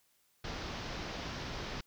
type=low-pass noise; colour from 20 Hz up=pink; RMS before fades=-41 dBFS; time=0.44-1.81 s; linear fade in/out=5 ms; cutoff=5800 Hz; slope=48 dB/octave; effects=white hiss -72 dBFS RMS until 1.86 s